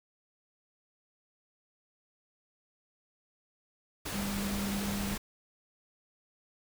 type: tone in noise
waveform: sine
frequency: 200 Hz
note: G3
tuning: 35 cents sharp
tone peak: -33 dBFS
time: 4.13-5.15 s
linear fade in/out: 10 ms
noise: pink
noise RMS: -37 dBFS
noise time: 4.05-5.18 s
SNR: +1 dB
effects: none